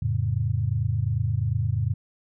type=chord; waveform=sine; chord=F augmented; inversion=none; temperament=equal; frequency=87.31 / 110 / 138.59 Hz; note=F2 / A2 / C#3; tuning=0 / 0 / 0 cents; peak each=-28 / -24 / -28 dBFS; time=0.02-1.94 s; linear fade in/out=5 ms; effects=none